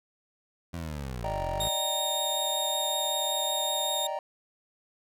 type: linear two-way sweep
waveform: 20% pulse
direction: down then up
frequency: 87.7 to 41.94 to 58.9 Hz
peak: -29 dBFS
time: 0.73-1.69 s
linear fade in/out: 10 ms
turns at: 1.48 s
type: chord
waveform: triangle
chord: Eb major seventh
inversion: third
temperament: just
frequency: 583.4 / 622.3 / 777.8 / 933.4 Hz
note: D5 / Eb5 / G5 / Bb5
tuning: -12 / 0 / -14 / +2 cents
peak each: -34 dBFS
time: 1.24-4.19 s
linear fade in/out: 2 ms
type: tone with vibrato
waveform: sawtooth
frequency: 3696 Hz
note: A#7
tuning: 16 cents flat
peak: -26 dBFS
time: 1.6-4.07 s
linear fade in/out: 5 ms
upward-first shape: triangle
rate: 5.3 Hz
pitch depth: 10 cents each way
effects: none